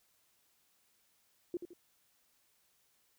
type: tone with echo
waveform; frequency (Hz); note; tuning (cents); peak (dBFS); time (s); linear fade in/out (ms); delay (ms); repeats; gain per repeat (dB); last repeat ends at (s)
sine; 349.6; F4; +2; -33; 1.54-1.57; 2; 82; 2; -8; 1.734
effects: white hiss -73 dBFS RMS until 3.18 s